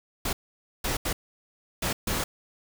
pink noise bursts at uneven times, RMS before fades -28 dBFS, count 5, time 0.25-0.33 / 0.84-0.97 / 1.05-1.13 / 1.82-1.93 / 2.07-2.24 s, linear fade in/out 5 ms, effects none

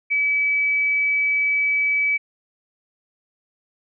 sine tone, 2291 Hz, D7, 44 cents flat, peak -17 dBFS, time 0.1-2.18 s, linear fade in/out 20 ms, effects none

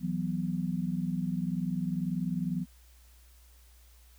sine chord, E suspended second, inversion none, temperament equal, 164.81 / 185 / 246.9 Hz, E3 / F#3 / B3, 0 / 0 / 0 cents, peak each -33 / -32 / -36 dBFS, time 0-2.66 s, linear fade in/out 50 ms, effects added 60 Hz sine -55 dBFS peak until 4.18 s + white hiss -63 dBFS RMS until 4.18 s

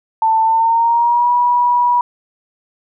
sine tone with pitch glide, 890 to 970.6 Hz, A5 to B5, +20 to -30 cents, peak -10 dBFS, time 0.22-2.01 s, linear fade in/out 2 ms, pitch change +150 cents, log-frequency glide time 0.43-1.31 s, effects none

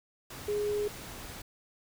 sine tone in noise, 415.3 Hz, G#4, in tune, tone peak -28 dBFS, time 0.48-0.88 s, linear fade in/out 5 ms, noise pink, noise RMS -44 dBFS, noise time 0.3-1.42 s, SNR +13 dB, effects none

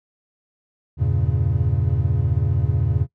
triangle chord, E diminished seventh, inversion none, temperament equal, 82.41 / 98 / 116.54 / 138.59 Hz, E2 / G2 / Bb2 / Db3, 0 / 0 / 0 / 0 cents, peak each -21 dBFS, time 0.97-3.07 s, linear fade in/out 50 ms, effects noise-tail reverb RT60 0.1 s tail -20 dB re dry

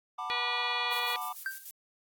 triangle chord, B minor seventh, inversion second, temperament just, 740.8 / 889 / 987.8 / 1185.3 Hz, F#5 / A5 / B5 / D6, +2 / +18 / 0 / +16 cents, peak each -39 / -40 / -39 / -35 dBFS, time 0.18-1.33 s, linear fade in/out 10 ms
harmonic tone, 484.8 Hz, B4, 32 cents flat, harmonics 1 / 2 / 3 / 4 / 5 / 6 / 7 / 8 / 9, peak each -45 / -41 / -44 / -37 / -35 / -43 / -36 / -43 / -41 dBFS, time 0.3-1.16 s, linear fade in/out 0 ms
violet noise with tremolo, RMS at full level -42 dBFS, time 0.92-1.71 s, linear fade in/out 2 ms, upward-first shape square, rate 6.8 Hz, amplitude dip 55%
triangle tone with exponential decay, 1568 Hz, G6, in tune, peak -26 dBFS, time 1.46-1.64 s, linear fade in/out 1 ms, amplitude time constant 39 ms
effects AAC 64 kbps

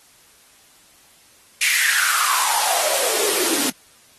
white noise with high-pass filter sweep, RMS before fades -19 dBFS, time 1.61-3.7 s, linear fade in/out 5 ms, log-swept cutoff 2300 to 260 Hz, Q 7.1, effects white hiss -52 dBFS RMS until 4.18 s + AAC 32 kbps

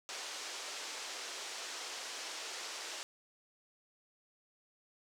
white band-pass noise, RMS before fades -44 dBFS, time 0.09-3.03 s, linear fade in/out 0 ms, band 350 to 6900 Hz, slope 24 dB/octave, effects none

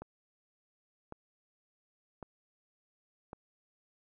click train, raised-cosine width 1 ms, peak -29 dBFS, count 4, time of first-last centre 0.02-3.331 s, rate 0.906 Hz, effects none

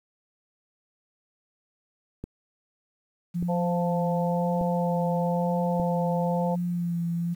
click train, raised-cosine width 3 ms, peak -21 dBFS, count 4, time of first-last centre 2.24-5.799 s, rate 0.843 Hz
sine tone with vibrato, 172.9 Hz, F3, 17 cents flat, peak -25 dBFS, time 3.34-7.35 s, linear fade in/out 20 ms, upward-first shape sine, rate 1 Hz, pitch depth 31 cents each way
sine chord, F major, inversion second, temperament equal with one note detuned, 519.6 / 698.5 / 880 Hz, C5 / F5 / A5, -12 / 0 / 0 cents, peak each -28 / -33 / -32 dBFS, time 3.48-6.56 s, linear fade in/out 20 ms
effects 9-bit

